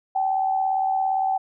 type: tone pair together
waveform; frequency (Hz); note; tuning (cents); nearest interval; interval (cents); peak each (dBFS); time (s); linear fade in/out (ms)
sine; 768 / 845.5; G5 / G#5; -36 / +31; major second; 167; -20 / -29; 0.15-1.38; 10
effects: none